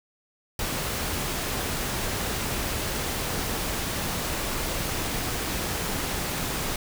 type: noise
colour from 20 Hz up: pink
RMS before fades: -29 dBFS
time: 0.59-6.76 s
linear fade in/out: 2 ms
effects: none